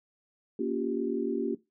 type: chord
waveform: sine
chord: G half-diminished seventh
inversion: first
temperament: just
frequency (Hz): 235.2 / 282.2 / 352.8 / 392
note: Bb3 / Db4 / F4 / G4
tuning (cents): +16 / +31 / +18 / 0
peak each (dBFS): -33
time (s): 0.59-1.55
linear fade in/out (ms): 5
effects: noise-tail reverb RT60 0.2 s tail -17 dB re dry